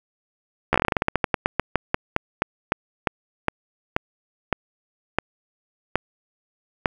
slowing click train, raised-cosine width 0.5 ms, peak -3 dBFS, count 29, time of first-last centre 0.73-6.858 s, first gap 13 ms, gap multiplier 1.17, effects 7-bit

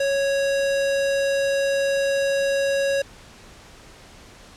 square tone, 553 Hz, C#5, 4 cents flat, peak -20 dBFS, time 0-3.02 s, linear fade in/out 5 ms, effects pink hiss -46 dBFS RMS until 4.56 s + low-pass 8000 Hz 12 dB/octave

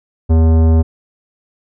sine tone with tanh clipping, 80.9 Hz, E2, 32 cents flat, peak -9 dBFS, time 0.29-0.83 s, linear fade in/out 20 ms, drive 16 dB, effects none

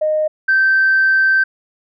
sine tone pair in turn, 617 / 1554.7 Hz, D#5 / G6, -15 / -15 cents, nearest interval octave + major third, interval 1600 cents, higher second, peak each -13 / -9 dBFS, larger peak second, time 0.01-0.28 / 0.48-1.44 s, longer second, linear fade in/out 10 ms, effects tanh soft clip ceiling -6 dBFS

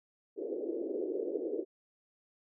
pink band-pass noise, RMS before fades -36 dBFS, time 0.36-1.65 s, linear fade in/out 50 ms, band 320 to 490 Hz, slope 48 dB/octave, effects none

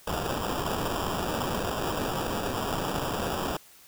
white noise with sample-and-hold, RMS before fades -30 dBFS, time 0.07-3.57 s, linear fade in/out 5 ms, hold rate 2100 Hz, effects white hiss -54 dBFS RMS until 3.87 s

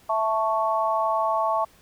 sine chord, A major, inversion second, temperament equal, 659.3 / 880 / 1108.7 Hz, E5 / A5 / C#6, 0 / 0 / 0 cents, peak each -25 dBFS, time 0.09-1.65 s, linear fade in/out 10 ms, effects pink hiss -56 dBFS RMS until 1.81 s

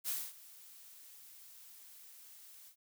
blue noise with ADSR envelope, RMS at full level -36 dBFS, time 0.04-2.76 s, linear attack 44 ms, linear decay 240 ms, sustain -20 dB, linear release 86 ms, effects none

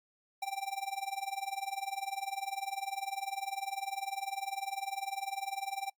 square tone with tremolo, 784 Hz, G5, in tune, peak -32 dBFS, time 0.42-5.9 s, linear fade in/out 5 ms, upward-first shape triangle, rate 20 Hz, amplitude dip 100%, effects noise-tail reverb RT60 0.1 s tail -24 dB re dry + Opus 48 kbps

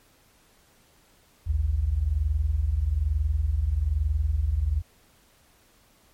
sine tone pair together, 56.66 / 77.78 Hz, A#1 / D#2, -49 / 0 cents, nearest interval perfect fourth, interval 549 cents, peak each -26 / -23 dBFS, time 1.46-4.82 s, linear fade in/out 20 ms, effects pink hiss -60 dBFS RMS until 6.13 s + MP3 64 kbps

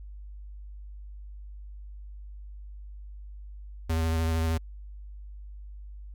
square tone with vibrato, 81.3 Hz, E2, 23 cents flat, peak -25 dBFS, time 3.89-4.58 s, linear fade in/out 10 ms, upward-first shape sine, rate 13 Hz, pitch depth 19 cents each way, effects added 50 Hz sine -40 dBFS peak until 6.14 s

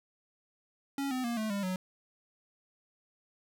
square tone with pitch steps, 277.2 / 255.7 / 235.8 / 217.5 / 200.6 / 185.01 Hz, C#4 / C4 / A#3 / A3 / G3 / F#3, 0 / -40 / +20 / -20 / +40 / 0 cents, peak -32 dBFS, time 0.98-1.76 s, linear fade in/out 2 ms, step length 130 ms, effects none

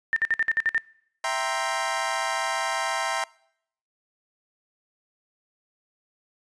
sine tone bursts, 1800 Hz, A6, 39 cents sharp, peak -19 dBFS, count 8, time 0.13-0.779 s, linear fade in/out 0 ms, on 33 ms, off 55 ms
25% pulse chord, C dominant seventh, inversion first, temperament equal, 659.3 / 784 / 932.3 / 1046.5 Hz, E5 / G5 / Bb5 / C6, 0 / 0 / 0 / 0 cents, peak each -27 dBFS, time 1.24-3.24 s, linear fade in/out 2 ms
effects noise-tail reverb RT60 0.7 s tail -24 dB re dry + resampled to 22050 Hz

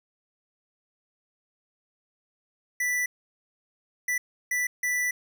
square tone bursts at uneven times, 1975.5 Hz, B6, in tune, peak -25 dBFS, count 4, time 2.8-3.06 / 4.08-4.18 / 4.51-4.67 / 4.83-5.11 s, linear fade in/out 5 ms, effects none

